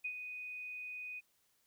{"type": "tone with ADSR envelope", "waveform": "sine", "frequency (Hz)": 2489, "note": "D#7", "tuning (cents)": 0, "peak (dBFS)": -35, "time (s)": [0.04, 1.21], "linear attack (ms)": 12, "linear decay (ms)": 73, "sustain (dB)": -7, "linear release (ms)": 27, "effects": ["white hiss -75 dBFS RMS until 1.66 s"]}